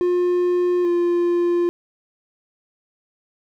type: tone pair in turn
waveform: triangle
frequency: 356 / 348.1 Hz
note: F4 / F4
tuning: +33 / -6 cents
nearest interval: unison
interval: 39 cents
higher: first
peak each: -14 dBFS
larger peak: neither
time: 0.01-0.85 / 0.85-1.69 s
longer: neither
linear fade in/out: 0 ms
effects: none